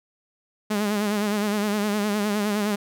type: tone with vibrato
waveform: sawtooth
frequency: 207.7 Hz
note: G#3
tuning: in tune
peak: -18 dBFS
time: 0.7-2.76 s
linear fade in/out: 10 ms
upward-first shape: sine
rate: 9.7 Hz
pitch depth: 56 cents each way
effects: none